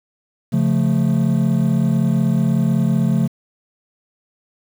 triangle chord, Db augmented, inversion none, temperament equal, 138.59 / 174.61 / 220 Hz, Db3 / F3 / A3, 0 / 0 / 0 cents, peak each -16 dBFS, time 0.52-3.28 s, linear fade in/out 20 ms, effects tanh soft clip ceiling -4 dBFS + 7-bit

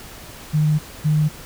sine tone pair in turn, 152.4 / 152.4 Hz, D#3 / D#3, -36 / -36 cents, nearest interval unison, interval 0 cents, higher neither, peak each -14 dBFS, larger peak neither, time 0.53-0.79 / 1.04-1.29 s, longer first, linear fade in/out 20 ms, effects added 60 Hz sine -47 dBFS peak until 1.45 s + pink hiss -39 dBFS RMS until 1.45 s

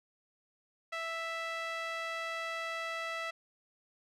sawtooth tone with band-pass filter, 659.3 Hz, E5, in tune, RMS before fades -38 dBFS, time 0.92-3.31 s, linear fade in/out 10 ms, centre 2000 Hz, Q 1.3, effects none

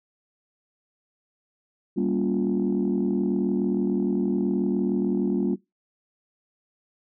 sine chord, G half-diminished seventh, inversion none, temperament just, 196 / 235.2 / 282.2 / 352.8 Hz, G3 / Bb3 / Db4 / F4, 0 / +16 / +31 / +18 cents, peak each -25 / -26 / -27 / -26 dBFS, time 1.96-5.56 s, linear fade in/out 20 ms, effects noise-tail reverb RT60 0.2 s tail -21 dB re dry + tanh soft clip ceiling -15 dBFS

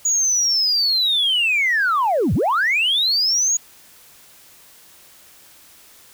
sine linear two-way sweep, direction down then up, 6830 to 69.3 to 6830 Hz, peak -14 dBFS, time 0.05-3.57 s, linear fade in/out 5 ms, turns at 2.34 s, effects tanh soft clip ceiling -12 dBFS + white hiss -48 dBFS RMS until 6.13 s

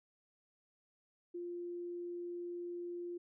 sine tone, 349.2 Hz, F4, in tune, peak -40 dBFS, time 1.34-3.18 s, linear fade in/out 10 ms, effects none

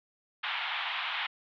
white band-pass noise, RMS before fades -34 dBFS, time 0.43-1.27 s, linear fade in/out 10 ms, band 760 to 3500 Hz, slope 48 dB/octave, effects none

